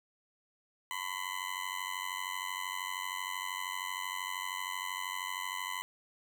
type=tone with amplitude modulation; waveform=20% pulse; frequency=1009 Hz; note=B5; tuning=37 cents sharp; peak=-27 dBFS; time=0.91-5.82 s; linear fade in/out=0 ms; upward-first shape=sine; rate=92.9 Hz; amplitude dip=90%; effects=none